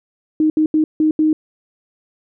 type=tone bursts at uneven times; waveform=sine; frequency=310.6 Hz; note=D#4; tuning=3 cents flat; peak=-11 dBFS; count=5; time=0.4-0.5 / 0.57-0.66 / 0.74-0.84 / 1-1.11 / 1.19-1.33 s; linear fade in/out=2 ms; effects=none